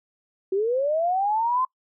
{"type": "linear sweep", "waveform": "sine", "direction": "up", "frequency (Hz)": [370, 1046], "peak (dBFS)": -20, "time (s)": [0.52, 1.65], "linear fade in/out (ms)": 5, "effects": ["noise-tail reverb RT60 0.1 s tail -23 dB re dry"]}